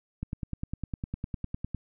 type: click train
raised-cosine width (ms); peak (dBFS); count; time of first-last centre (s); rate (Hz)
5; -20; 16; 0.23-1.747; 9.89
effects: none